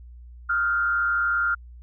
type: tone with frequency modulation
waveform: sine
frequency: 1396.9 Hz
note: F6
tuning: in tune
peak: -20 dBFS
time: 0.49-1.55 s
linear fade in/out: 10 ms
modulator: 125 Hz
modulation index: 0.59
effects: added 60 Hz sine -41 dBFS peak until 1.82 s